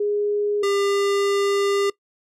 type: tone pair in turn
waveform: sine / square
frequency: 413.1 / 400.2 Hz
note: G#4 / G4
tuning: -9 / +36 cents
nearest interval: minor second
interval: 55 cents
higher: first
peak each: -19 dBFS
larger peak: neither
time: 0-0.63 / 0.63-1.9 s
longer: second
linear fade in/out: 5 ms
effects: noise-tail reverb RT60 0.1 s tail -20 dB re dry + low-pass 8000 Hz 12 dB/octave